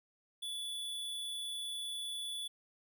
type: tone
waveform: square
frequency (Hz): 3445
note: A7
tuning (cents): -37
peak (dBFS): -39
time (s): 0.42-2.48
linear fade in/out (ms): 10
effects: none